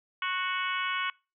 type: harmonic tone with a mistuned harmonic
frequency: 370 Hz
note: F#4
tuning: in tune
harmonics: 3 / 4 / 5 / 6 / 7 / 8 / 9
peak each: -33 / -34 / -41 / -35 / -40 / -37 / -44 dBFS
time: 0.22-1.1 s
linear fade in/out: 2 ms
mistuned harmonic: 3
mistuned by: -17 cents
effects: noise-tail reverb RT60 0.3 s tail -25 dB re dry